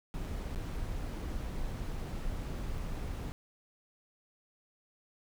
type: noise with dropouts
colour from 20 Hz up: brown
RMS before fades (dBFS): -37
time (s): 0.14-3.32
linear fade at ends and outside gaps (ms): 0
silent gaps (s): 0.243-0.248 / 0.547-0.559 / 2.775-2.78
effects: none